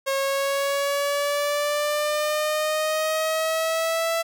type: exponential sweep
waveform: sawtooth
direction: up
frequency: 542 to 665 Hz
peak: -18 dBFS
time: 0.06-4.23 s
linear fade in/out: 20 ms
effects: none